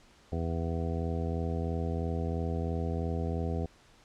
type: harmonic tone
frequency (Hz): 83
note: E2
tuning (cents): +12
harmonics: 1 / 2 / 3 / 4 / 5 / 6 / 8 / 9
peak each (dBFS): -32 / -36 / -39 / -43 / -40 / -41 / -44 / -45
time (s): 0.32-3.66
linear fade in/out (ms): 5
effects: pink hiss -60 dBFS RMS until 4.04 s + low-pass 7000 Hz 12 dB/octave